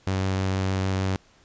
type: tone with vibrato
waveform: sawtooth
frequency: 95.1 Hz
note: F#2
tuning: 48 cents sharp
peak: -19 dBFS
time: 0.07-1.16 s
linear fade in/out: 0 ms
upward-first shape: sine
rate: 6.5 Hz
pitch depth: 9 cents each way
effects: pink hiss -58 dBFS RMS until 1.44 s + resampled to 16000 Hz